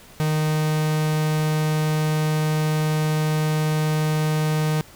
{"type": "tone", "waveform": "45% pulse", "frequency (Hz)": 154.5, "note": "D#3", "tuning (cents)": -12, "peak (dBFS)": -19, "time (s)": [0.2, 4.81], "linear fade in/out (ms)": 0, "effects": ["pink hiss -47 dBFS RMS until 4.95 s"]}